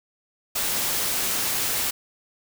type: noise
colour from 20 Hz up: white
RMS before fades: -25 dBFS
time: 0.55-1.91 s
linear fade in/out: 10 ms
effects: none